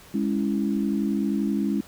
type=chord; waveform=sine; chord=C# minor; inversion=second; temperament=equal with one note detuned; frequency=206.8 / 277.2 / 329.6 Hz; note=G#3 / C#4 / E4; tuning=-7 / 0 / 0 cents; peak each=-24 / -27 / -29 dBFS; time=0.14-1.81 s; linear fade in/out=5 ms; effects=pink hiss -49 dBFS RMS until 1.87 s